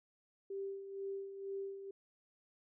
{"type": "tone with tremolo", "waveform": "sine", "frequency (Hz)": 392.4, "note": "G4", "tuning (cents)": 2, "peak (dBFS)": -38, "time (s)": [0.5, 1.91], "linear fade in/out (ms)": 5, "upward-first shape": "sine", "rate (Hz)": 2.1, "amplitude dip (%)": 60, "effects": []}